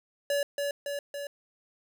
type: tone with echo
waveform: square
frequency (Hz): 570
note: C#5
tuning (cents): +48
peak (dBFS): -26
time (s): 0.3-0.43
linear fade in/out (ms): 2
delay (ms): 280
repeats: 3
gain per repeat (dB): -3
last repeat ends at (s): 1.27
effects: none